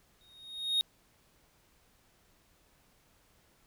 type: tone with exponential growth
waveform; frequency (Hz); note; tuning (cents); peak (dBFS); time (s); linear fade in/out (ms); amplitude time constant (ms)
triangle; 3729; A#7; 0; -22; 0.21-0.81; 0; 130
effects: pink hiss -67 dBFS RMS until 3.66 s